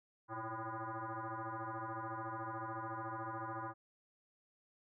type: tone with frequency modulation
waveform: sine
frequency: 104.6 Hz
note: G#2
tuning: 13 cents sharp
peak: -40 dBFS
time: 0.28-3.74 s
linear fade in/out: 50 ms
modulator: 223 Hz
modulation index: 5.8
effects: none